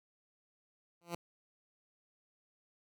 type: tone with exponential growth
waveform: 10% pulse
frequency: 171.5 Hz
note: F3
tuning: 31 cents flat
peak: -26 dBFS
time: 1.01-1.15 s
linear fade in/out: 2 ms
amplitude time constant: 29 ms
effects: none